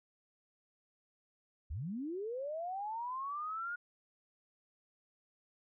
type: linear sweep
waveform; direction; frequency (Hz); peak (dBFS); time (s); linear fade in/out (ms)
sine; up; 58 to 1446; -37; 1.7-3.76; 10
effects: none